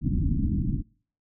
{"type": "low-pass noise", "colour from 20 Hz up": "pink", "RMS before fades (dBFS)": -25, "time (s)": [0.01, 0.83], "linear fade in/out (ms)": 50, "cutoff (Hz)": 310, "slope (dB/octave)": 96, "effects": ["noise-tail reverb RT60 0.5 s tail -26 dB re dry"]}